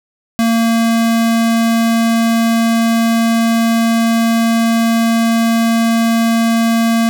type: tone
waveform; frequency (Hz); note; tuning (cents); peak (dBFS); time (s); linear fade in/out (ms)
square; 228.8; A#3; -32; -11; 0.39-7.09; 0
effects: none